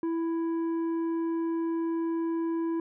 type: tone with tanh clipping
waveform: sine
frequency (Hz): 330.7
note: E4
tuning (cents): +6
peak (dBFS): -28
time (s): 0.03-2.8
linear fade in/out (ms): 2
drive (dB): 7
effects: none